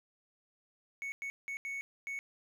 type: tone bursts at uneven times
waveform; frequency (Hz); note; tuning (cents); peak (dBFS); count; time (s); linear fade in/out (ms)
triangle; 2217; C#7; 0; -35; 5; 1.02-1.12 / 1.22-1.3 / 1.48-1.57 / 1.65-1.81 / 2.07-2.19; 0
effects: none